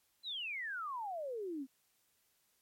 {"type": "exponential sweep", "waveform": "sine", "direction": "down", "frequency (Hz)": [4135, 252.8], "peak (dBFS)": -38, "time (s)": [0.23, 1.67], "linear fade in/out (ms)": 50, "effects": ["white hiss -75 dBFS RMS until 2.61 s", "MP3 64 kbps"]}